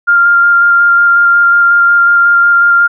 sine tone with vibrato, 1396.9 Hz, F6, in tune, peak -4 dBFS, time 0.07-2.88 s, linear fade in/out 20 ms, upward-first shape square, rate 5.5 Hz, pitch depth 9 cents each way, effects none

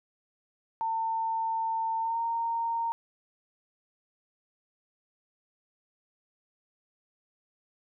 sine tone with pitch glide, 900 to 922.6 Hz, A5 to A#5, +39 to -18 cents, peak -27 dBFS, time 0.81-2.92 s, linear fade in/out 0 ms, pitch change +43 cents, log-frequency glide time 1.99-2.19 s, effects none

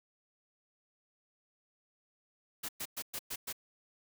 white noise bursts, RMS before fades -39 dBFS, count 6, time 2.63-3.528 s, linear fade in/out 10 ms, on 58 ms, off 110 ms, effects none

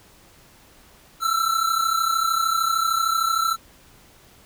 square tone pair together, 1318.5 / 1351.7 Hz, E6 / E6, 0 / +43 cents, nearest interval unison, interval 43 cents, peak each -23 dBFS, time 1.2-3.57 s, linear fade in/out 50 ms, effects pink hiss -52 dBFS RMS until 4.45 s

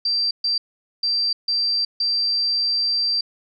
sine tone bursts at uneven times, 4699 Hz, D8, in tune, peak -18 dBFS, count 5, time 0.05-0.31 / 0.44-0.58 / 1.03-1.33 / 1.48-1.85 / 2-3.21 s, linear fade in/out 5 ms, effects none

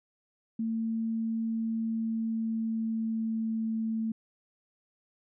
sine tone with pitch glide, 225.2 to 222.9 Hz, A3 to A3, +40 to +23 cents, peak -28 dBFS, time 0.59-4.12 s, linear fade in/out 5 ms, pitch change -17 cents, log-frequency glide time 1.75-3.72 s, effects none

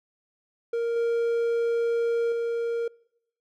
triangle tone with level steps, 466.2 Hz, A#4, in tune, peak -22 / -20 / -23 dBFS, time 0.73-2.88 s, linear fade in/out 5 ms, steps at 0.96 / 2.32 s, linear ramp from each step 2 ms, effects noise-tail reverb RT60 0.8 s tail -25 dB re dry

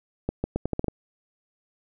accelerating click train, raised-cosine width 2 ms, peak -12 dBFS, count 8, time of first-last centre 0.29-0.883 s, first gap 150 ms, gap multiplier 0.8, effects none

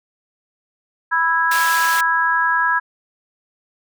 sine chord, E major, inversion second, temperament just, 988.9 / 1318.5 / 1648.1 Hz, B5 / E6 / G#6, +2 / 0 / -14 cents, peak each -19 / -22 / -17 dBFS, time 1.11-2.8 s, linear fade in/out 20 ms
pink high-pass noise, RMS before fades -25 dBFS, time 1.51-2.01 s, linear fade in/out 5 ms, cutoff 1300 Hz, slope 12 dB/octave
effects none

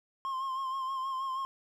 triangle tone with vibrato, 1061 Hz, C6, 24 cents sharp, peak -30 dBFS, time 0.25-1.45 s, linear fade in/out 0 ms, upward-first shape sine, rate 6.3 Hz, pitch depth 40 cents each way, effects none

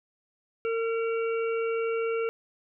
harmonic tone with a mistuned harmonic, 455.6 Hz, A#4, 40 cents flat, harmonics 1 / 3 / 5 / 6, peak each -26 / -36 / -40 / -42 dBFS, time 0.65-2.29 s, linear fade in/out 0 ms, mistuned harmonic 6, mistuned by +15 cents, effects none

